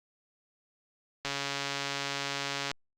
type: click train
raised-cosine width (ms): 0.2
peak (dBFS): -15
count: 206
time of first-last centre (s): 1.25-2.714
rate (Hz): 140
effects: Opus 48 kbps